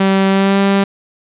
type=tone with pitch glide; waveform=sawtooth; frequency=193.3 to 197.25 Hz; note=G3 to G3; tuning=-24 to +11 cents; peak=-6 dBFS; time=0-0.84 s; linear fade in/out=5 ms; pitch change=+35 cents; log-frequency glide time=0.29-0.58 s; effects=resampled to 8000 Hz + 7-bit